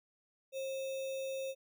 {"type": "tone with sample-and-hold", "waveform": "sine", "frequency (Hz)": 535, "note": "C5", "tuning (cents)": 38, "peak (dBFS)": -36, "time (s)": [0.52, 1.55], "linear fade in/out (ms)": 50, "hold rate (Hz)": 3150, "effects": []}